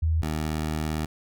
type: tone pair in turn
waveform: sine / 15% pulse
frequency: 80.4 / 77.6 Hz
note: E2 / D#2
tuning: -43 / -4 cents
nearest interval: minor second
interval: 61 cents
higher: first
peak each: -20 dBFS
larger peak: neither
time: 0.02-0.22 / 0.22-1.06 s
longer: second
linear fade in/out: 10 ms
effects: none